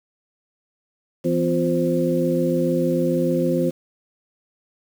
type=tone cluster; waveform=sine; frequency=167.6 / 254.3 / 349.6 / 522 Hz; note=E3 / C4 / F4 / C5; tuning=+29 / -49 / +2 / -4 cents; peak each=-23 dBFS; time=1.24-3.71 s; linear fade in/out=20 ms; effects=7-bit